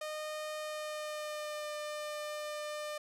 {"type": "tone with pitch glide", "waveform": "sawtooth", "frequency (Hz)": [613, 600.4], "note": ["D#5", "D5"], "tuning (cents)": [-26, 38], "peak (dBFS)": -34, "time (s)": [0.01, 2.98], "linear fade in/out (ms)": 5, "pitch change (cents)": -36, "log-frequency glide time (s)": [0.57, 1.66], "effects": ["low-pass 12000 Hz 12 dB/octave"]}